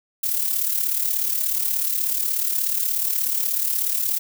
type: noise with amplitude modulation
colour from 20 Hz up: violet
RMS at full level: -20 dBFS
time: 0.23-4.19 s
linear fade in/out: 10 ms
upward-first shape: sine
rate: 36.6 Hz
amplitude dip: 60%
effects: none